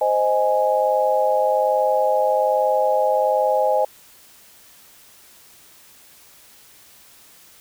sine chord, Ab major, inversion first, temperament equal with one note detuned, 521.1 / 622.3 / 830.6 Hz, C5 / Eb5 / Ab5, -7 / 0 / 0 cents, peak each -20 dBFS, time 0.01-3.85 s, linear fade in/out 5 ms, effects white hiss -49 dBFS RMS until 7.6 s

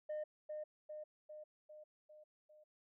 sine tone with echo, 609 Hz, D#5, 37 cents flat, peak -37 dBFS, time 0.09-0.24 s, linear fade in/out 10 ms, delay 400 ms, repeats 6, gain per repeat -4 dB, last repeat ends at 2.64 s, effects tanh soft clip ceiling -38 dBFS

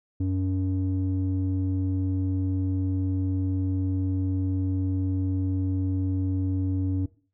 square tone with low-pass filter, 94 Hz, F#2, 28 cents sharp, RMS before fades -26 dBFS, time 0.2-7.06 s, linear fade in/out 5 ms, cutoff 270 Hz, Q 2.5, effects noise-tail reverb RT60 0.4 s tail -18 dB re dry

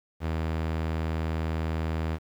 sawtooth tone, 80 Hz, D#2, 49 cents sharp, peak -23 dBFS, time 0.2-2.19 s, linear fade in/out 50 ms, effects low-pass 3000 Hz 12 dB/octave + 9-bit

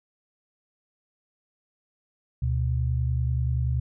sine tone pair together, 73.04 / 123.4 Hz, D2 / B2, -9 / -1 cents, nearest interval major sixth, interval 908 cents, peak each -25 dBFS, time 2.42-3.8 s, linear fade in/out 5 ms, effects none

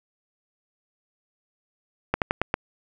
slowing click train, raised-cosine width 0.5 ms, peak -6 dBFS, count 5, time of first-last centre 2.14-2.541 s, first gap 78 ms, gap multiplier 1.17, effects none

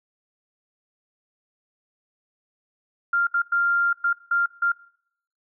sine tone bursts at uneven times, 1394 Hz, F6, 4 cents flat, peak -18 dBFS, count 6, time 3.13-3.27 / 3.34-3.42 / 3.52-3.93 / 4.04-4.13 / 4.31-4.46 / 4.62-4.72 s, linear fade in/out 5 ms, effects noise-tail reverb RT60 0.7 s tail -23 dB re dry

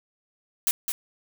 blue noise with echo, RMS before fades -22 dBFS, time 0.67-0.71 s, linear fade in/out 0 ms, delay 210 ms, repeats 1, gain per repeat -6 dB, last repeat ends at 0.92 s, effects none

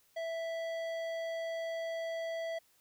sine tone with tanh clipping, 659.3 Hz, E5, in tune, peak -37 dBFS, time 0.16-2.59 s, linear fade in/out 10 ms, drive 14 dB, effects white hiss -69 dBFS RMS until 2.8 s

